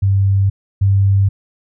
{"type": "tone pair in turn", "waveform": "sine", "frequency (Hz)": [98, 98.37], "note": ["G2", "G2"], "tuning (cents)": [0, 7], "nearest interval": "unison", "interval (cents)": 7, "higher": "second", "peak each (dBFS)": [-10, -9], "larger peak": "second", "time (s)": [[0.02, 0.5], [0.81, 1.29]], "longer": "neither", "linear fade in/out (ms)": 10, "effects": []}